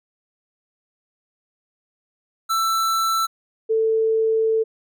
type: tone pair in turn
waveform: square / sine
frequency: 1331 / 444.2 Hz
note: E6 / A4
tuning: +16 / +16 cents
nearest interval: octave + perfect fifth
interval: 1900 cents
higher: first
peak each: -19 / -16 dBFS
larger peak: second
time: 2.49-3.27 / 3.69-4.64 s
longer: second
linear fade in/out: 20 ms
effects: none